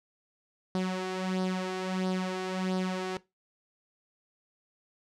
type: tone with flanger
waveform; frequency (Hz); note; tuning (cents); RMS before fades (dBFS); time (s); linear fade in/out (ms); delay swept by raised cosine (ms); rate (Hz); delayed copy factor
sawtooth; 186; F#3; +9; -31; 0.75-3.17; 0; 0.2 to 2.6; 1.5; +0.6
effects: noise-tail reverb RT60 0.2 s tail -19 dB re dry + low-pass 6000 Hz 12 dB/octave